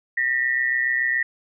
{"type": "tone pair together", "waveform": "sine", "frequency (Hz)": [1816.9, 1944], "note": ["A#6", "B6"], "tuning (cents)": [-45, -28], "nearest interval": "minor second", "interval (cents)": 117, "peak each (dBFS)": -22, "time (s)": [0.17, 1.23], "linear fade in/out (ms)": 5, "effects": []}